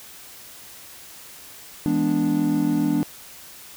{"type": "chord", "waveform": "triangle", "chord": "E dominant seventh", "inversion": "none", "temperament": "equal", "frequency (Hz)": [164.81, 207.7, 246.9, 293.7], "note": ["E3", "G#3", "B3", "D4"], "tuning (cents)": [0, 0, 0, 0], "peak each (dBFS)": [-25, -25, -23, -19], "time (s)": [1.86, 3.03], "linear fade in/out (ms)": 0, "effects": ["white hiss -43 dBFS RMS until 3.76 s"]}